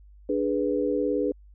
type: chord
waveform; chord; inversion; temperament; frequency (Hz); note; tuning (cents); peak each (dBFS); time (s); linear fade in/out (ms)
sine; G# diminished; second; equal; 293.7 / 415.3 / 493.9; D4 / G#4 / B4; 0 / 0 / 0; -27; 0.29-1.32; 5
effects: added 50 Hz sine -48 dBFS peak until 1.54 s